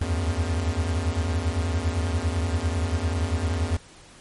square tone cluster, 75.8 / 83.3 / 93.5 Hz, D#2 / E2 / F#2, -45 / +19 / +19 cents, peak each -30 / -26 / -29 dBFS, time 0.01-3.77 s, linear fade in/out 5 ms, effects pink hiss -49 dBFS RMS until 4.2 s + MP3 48 kbps

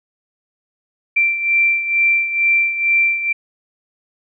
sine beating tone pair, 2352 / 2354.2 Hz, D7 / D7, +2 / +4 cents, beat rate 2.2 Hz, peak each -14 / -20 dBFS, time 1.16-3.33 s, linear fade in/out 10 ms, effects none

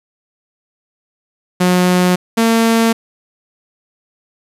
sawtooth tone pair in turn, 180.6 / 227.5 Hz, F#3 / A#3, -42 / -42 cents, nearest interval major third, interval 400 cents, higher second, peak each -6 dBFS, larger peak neither, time 1.6-2.16 / 2.37-2.93 s, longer neither, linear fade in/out 10 ms, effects resampled to 32000 Hz + 7-bit

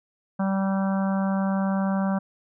harmonic tone, 193.6 Hz, G3, 21 cents flat, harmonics 1 / 3 / 4 / 5 / 6 / 7 / 8, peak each -22 / -32 / -34 / -36 / -38 / -39 / -40 dBFS, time 0.39-2.19 s, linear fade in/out 10 ms, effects none

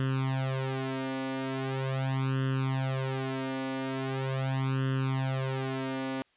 sawtooth tone with flanger, 132.8 Hz, C3, 26 cents sharp, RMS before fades -31 dBFS, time 0-6.22 s, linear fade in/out 0 ms, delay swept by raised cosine 0.65 to 3.45 ms, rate 0.41 Hz, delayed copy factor +1, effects white hiss -68 dBFS RMS until 6.36 s + resampled to 8000 Hz

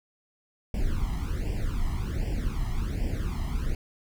brown noise with flanger, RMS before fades -28 dBFS, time 0.74-3.75 s, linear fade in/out 2 ms, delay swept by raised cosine 0.38 to 1 ms, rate 1.3 Hz, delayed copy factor +1, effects none

